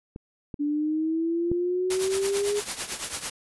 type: clicks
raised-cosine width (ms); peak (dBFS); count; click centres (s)
3; -24 / -22 / -16; 3; 0.161 / 0.542 / 1.516
type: linear sweep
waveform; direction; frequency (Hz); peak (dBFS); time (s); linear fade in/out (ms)
sine; up; 288.9 to 415.3; -23; 0.59-2.61; 20
type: noise with tremolo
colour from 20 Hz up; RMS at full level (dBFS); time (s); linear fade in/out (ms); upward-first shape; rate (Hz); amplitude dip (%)
white; -28; 1.9-3.3; 5; triangle; 9; 80
effects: resampled to 24000 Hz